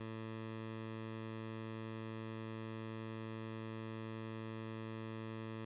15% pulse tone, 111.3 Hz, A2, 20 cents sharp, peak -37 dBFS, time 0-5.65 s, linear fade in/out 5 ms, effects resampled to 8000 Hz + 12-bit

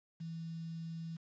sine tone with quantisation, 164.5 Hz, E3, 3 cents flat, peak -40 dBFS, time 0.2-1.17 s, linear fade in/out 10 ms, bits 10, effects resampled to 16000 Hz

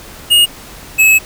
square tone pair in turn, 2860 / 2584 Hz, F7 / E7, +41 / -35 cents, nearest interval major second, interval 176 cents, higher first, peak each -6 dBFS, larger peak neither, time 0.3-0.46 / 0.98-1.19 s, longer second, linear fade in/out 20 ms, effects pink hiss -34 dBFS RMS until 1.25 s

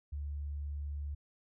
sine tone, 72.4 Hz, D2, 24 cents flat, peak -36 dBFS, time 0.12-1.15 s, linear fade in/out 10 ms, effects none

